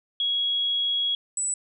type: tone pair in turn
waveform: sine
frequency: 3322 / 7924 Hz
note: G#7 / B8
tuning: 0 / +5 cents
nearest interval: octave + minor third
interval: 1505 cents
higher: second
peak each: -22 / -24 dBFS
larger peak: first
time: 0.2-1.15 / 1.37-1.54 s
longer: first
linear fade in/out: 2 ms
effects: none